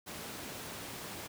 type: high-pass noise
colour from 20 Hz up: pink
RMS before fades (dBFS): -44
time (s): 0.06-1.28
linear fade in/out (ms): 20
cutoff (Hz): 110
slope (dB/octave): 12
effects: none